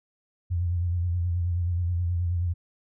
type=tone with vibrato; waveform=sine; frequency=87.31 Hz; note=F2; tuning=in tune; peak=-23 dBFS; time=0.5-2.54 s; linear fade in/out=20 ms; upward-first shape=sine; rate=9.4 Hz; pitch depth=53 cents each way; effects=none